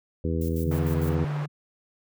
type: harmonic tone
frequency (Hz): 82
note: E2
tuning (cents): -9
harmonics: 1 / 2 / 3 / 4 / 5 / 6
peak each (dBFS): -27 / -30 / -32 / -33 / -34 / -35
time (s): 0.24-1.25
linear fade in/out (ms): 5
type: noise with tremolo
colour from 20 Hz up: violet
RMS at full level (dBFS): -42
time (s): 0.41-1.15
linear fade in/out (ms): 5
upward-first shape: square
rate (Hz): 6.6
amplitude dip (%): 75
type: tone with pitch glide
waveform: sine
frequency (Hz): 146.7 to 147.55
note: D3 to D3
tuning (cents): -2 to +8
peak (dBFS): -26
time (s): 0.63-1.48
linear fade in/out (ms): 50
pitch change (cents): +10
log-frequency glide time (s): 1.06-1.21
type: band-pass noise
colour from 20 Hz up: white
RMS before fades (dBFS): -39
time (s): 0.71-1.46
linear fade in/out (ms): 5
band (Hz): 240 to 1100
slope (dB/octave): 12
effects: none